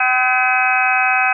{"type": "harmonic tone with a mistuned harmonic", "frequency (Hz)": 254.5, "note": "C4", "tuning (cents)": -48, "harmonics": [3, 4, 5, 6, 7, 8, 9, 10], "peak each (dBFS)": [-18, -28, -22, -19, -29, -27, -26, -17], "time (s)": [0, 1.33], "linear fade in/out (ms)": 5, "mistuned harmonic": 7, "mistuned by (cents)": -91, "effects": []}